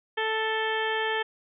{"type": "harmonic tone with a mistuned harmonic", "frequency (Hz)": 440, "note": "A4", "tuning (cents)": 0, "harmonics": [1, 2, 3, 4, 5, 6, 7, 8], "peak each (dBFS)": [-30, -31, -38, -30, -38, -40, -35, -46], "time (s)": [0.17, 1.23], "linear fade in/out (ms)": 10, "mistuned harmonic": 7, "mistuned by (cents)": 36, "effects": []}